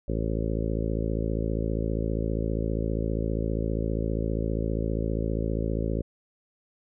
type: harmonic tone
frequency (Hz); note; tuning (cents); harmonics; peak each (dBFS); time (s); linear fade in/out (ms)
55; A1; 0; 1 / 2 / 3 / 4 / 5 / 6 / 7 / 8 / 9 / 10; -29 / -32 / -34 / -35 / -36 / -37 / -37 / -38 / -39 / -39; 0.08-6.02; 5
effects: none